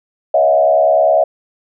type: tone with frequency modulation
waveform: sine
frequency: 643 Hz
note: E5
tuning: 43 cents flat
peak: -8 dBFS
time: 0.34-1.24 s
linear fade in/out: 5 ms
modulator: 69.8 Hz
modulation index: 1.1
effects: none